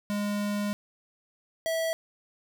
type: tone pair in turn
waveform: square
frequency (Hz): 205.6 / 652.7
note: G#3 / E5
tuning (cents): -17 / -17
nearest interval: octave + minor sixth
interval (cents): 2000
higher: second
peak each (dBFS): -28 / -27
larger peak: second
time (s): 0.1-0.73 / 1.66-1.93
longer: first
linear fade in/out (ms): 0
effects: none